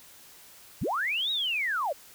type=linear two-way sweep; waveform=sine; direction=up then down; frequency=51.91 to 3860 to 506 Hz; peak=-26 dBFS; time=0.81-1.93 s; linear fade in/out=10 ms; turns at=1.31 s; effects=white hiss -52 dBFS RMS until 2.14 s